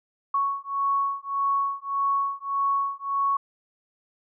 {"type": "beating tone pair", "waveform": "sine", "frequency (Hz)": [1109, 1110.7], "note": ["C#6", "C#6"], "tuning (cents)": [0, 3], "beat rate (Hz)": 1.7, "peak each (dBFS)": -26, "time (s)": [0.34, 3.37], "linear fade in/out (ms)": 5, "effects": []}